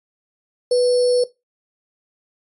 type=tone with sample-and-hold; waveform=sine; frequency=493.9 Hz; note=B4; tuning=in tune; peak=-12 dBFS; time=0.71-1.24 s; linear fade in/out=5 ms; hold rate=4900 Hz; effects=noise-tail reverb RT60 0.2 s tail -17 dB re dry + MP3 48 kbps